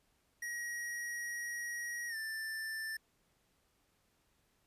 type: tone with pitch glide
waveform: square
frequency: 1899 to 1771.8 Hz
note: A#6 to A6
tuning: +32 to +12 cents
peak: -39 dBFS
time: 0.42-2.97 s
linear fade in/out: 5 ms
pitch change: -120 cents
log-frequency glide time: 2.08-2.16 s
effects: pink hiss -75 dBFS RMS until 4.66 s + resampled to 32000 Hz